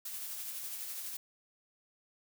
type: noise with tremolo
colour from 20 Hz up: blue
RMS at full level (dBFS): -40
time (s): 0.05-1.17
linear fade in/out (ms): 5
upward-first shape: triangle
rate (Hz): 12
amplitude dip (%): 35
effects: none